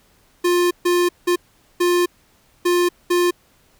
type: tone bursts at uneven times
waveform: square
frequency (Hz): 352.6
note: F4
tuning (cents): +17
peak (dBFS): -15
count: 6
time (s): 0.44-0.71 / 0.85-1.09 / 1.27-1.36 / 1.8-2.06 / 2.65-2.89 / 3.1-3.31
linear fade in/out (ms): 10
effects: pink hiss -57 dBFS RMS until 3.79 s